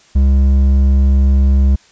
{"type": "tone with hard clipping", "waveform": "sine", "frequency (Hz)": 67.6, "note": "C#2", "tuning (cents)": -43, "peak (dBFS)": -9, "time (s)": [0.15, 1.76], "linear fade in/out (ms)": 10, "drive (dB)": 6, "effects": ["white hiss -48 dBFS RMS until 1.91 s", "resampled to 16000 Hz"]}